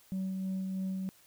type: tone with tremolo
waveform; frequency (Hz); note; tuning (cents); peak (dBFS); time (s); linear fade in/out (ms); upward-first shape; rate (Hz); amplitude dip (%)
sine; 189.5; F#3; +42; -29; 0.12-1.09; 0; sine; 3.1; 30
effects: tanh soft clip ceiling -30 dBFS + white hiss -62 dBFS RMS until 1.26 s